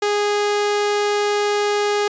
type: tone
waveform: sawtooth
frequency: 412.9 Hz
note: G#4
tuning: 10 cents flat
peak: -13 dBFS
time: 0.02-2.08 s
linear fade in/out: 5 ms
effects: resampled to 16000 Hz